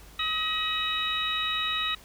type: harmonic tone with a mistuned harmonic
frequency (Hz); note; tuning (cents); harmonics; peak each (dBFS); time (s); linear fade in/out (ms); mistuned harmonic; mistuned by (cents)
635; D#5; +35; 2 / 3 / 4 / 5 / 6; -32 / -35 / -34 / -36 / -29; 0.19-1.95; 5; 5; -110
effects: added 50 Hz sine -51 dBFS peak until 2.04 s + pink hiss -52 dBFS RMS until 2.04 s